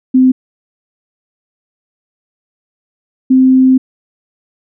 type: tone pair in turn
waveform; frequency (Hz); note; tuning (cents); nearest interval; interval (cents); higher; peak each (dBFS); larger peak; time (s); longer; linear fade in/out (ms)
sine; 257.9 / 260; C4 / C4; -25 / -11; unison; 14; second; -4; neither; 0.14-0.32 / 3.3-3.78; second; 10
effects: none